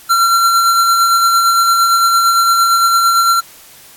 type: tone with tremolo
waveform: square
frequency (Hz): 1365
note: F6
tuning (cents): -40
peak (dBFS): -8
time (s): 0.09-3.41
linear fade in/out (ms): 20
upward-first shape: sine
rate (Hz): 8.8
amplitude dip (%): 30
effects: white hiss -40 dBFS RMS until 3.96 s + AAC 64 kbps